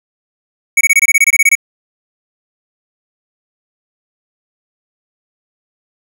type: tone bursts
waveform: square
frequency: 2234 Hz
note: C#7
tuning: 13 cents sharp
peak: -6 dBFS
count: 13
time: 0.77-1.553 s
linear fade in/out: 5 ms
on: 39 ms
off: 23 ms
effects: none